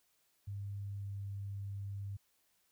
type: tone with pitch glide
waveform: sine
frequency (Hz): 100.2 to 99.51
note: G2 to G2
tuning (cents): +38 to +26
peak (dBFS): -39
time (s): 0.47-2.17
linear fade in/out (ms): 10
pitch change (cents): -12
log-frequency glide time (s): 0.98-1.04
effects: white hiss -75 dBFS RMS until 2.71 s